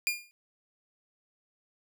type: tone with exponential decay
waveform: sawtooth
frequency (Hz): 2414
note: D7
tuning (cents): +47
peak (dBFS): -20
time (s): 0.07-0.31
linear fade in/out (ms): 0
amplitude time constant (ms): 51
effects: none